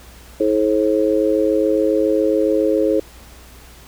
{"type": "harmonic tone", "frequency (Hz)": 107.2, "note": "A2", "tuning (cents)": -45, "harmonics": [3, 4, 5], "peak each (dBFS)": [-18, -18, -18], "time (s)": [0.4, 3], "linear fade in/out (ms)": 5, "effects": ["added 60 Hz sine -43 dBFS peak until 3.87 s", "pink hiss -44 dBFS RMS until 3.87 s"]}